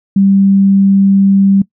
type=tone; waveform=sine; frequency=196 Hz; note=G3; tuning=in tune; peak=-5 dBFS; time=0.16-1.62 s; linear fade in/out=5 ms; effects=noise-tail reverb RT60 0.1 s tail -21 dB re dry